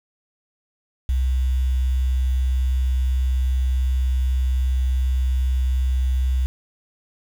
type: tone with quantisation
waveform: sine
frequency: 64.1 Hz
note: C2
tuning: 35 cents flat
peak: -17 dBFS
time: 1.09-6.46 s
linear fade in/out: 0 ms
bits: 7
effects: none